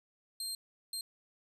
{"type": "tone bursts at uneven times", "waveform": "25% pulse", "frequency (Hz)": 4186, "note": "C8", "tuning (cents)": 0, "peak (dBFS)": -32, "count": 2, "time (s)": [[0.4, 0.55], [0.93, 1.01]], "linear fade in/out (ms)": 2, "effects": []}